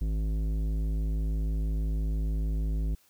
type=tone with tanh clipping; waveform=sine; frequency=53.1 Hz; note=G#1; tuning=39 cents sharp; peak=-28 dBFS; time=0.01-2.95 s; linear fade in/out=5 ms; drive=13 dB; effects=white hiss -64 dBFS RMS until 3.09 s